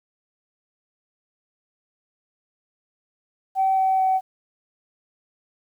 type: tone with pitch steps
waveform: sine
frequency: 767 / 762.1 / 757.3 Hz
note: G5 / G5 / F#5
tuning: -38 / -49 / +40 cents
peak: -16 dBFS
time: 3.55-4.21 s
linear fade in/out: 50 ms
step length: 220 ms
effects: tanh soft clip ceiling -12 dBFS + 9-bit